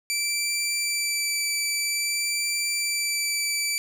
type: tone with vibrato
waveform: 15% pulse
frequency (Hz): 2330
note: D7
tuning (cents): -14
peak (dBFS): -17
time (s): 0.1-3.78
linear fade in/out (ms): 0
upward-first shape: sine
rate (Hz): 0.51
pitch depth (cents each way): 9
effects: none